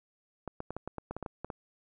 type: clicks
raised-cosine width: 1 ms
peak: -23 dBFS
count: 12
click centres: 0.477 / 0.604 / 0.706 / 0.766 / 0.876 / 0.983 / 1.11 / 1.166 / 1.227 / 1.262 / 1.446 / 1.502 s
effects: none